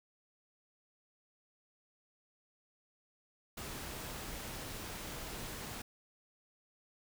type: noise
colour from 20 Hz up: pink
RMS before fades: -44 dBFS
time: 3.57-5.82 s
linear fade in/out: 5 ms
effects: none